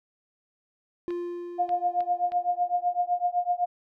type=tone with exponential decay; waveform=triangle; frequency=349.2 Hz; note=F4; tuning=in tune; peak=-25 dBFS; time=1.08-3.2 s; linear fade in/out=0 ms; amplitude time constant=460 ms
type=clicks; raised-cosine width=0.3 ms; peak=-28 dBFS; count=4; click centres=1.106 / 1.692 / 2.006 / 2.32 s
type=tone with tremolo; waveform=sine; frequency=710 Hz; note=F5; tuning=28 cents sharp; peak=-19 dBFS; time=1.58-3.66 s; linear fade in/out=20 ms; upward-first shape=triangle; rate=7.9 Hz; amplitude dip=100%
effects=none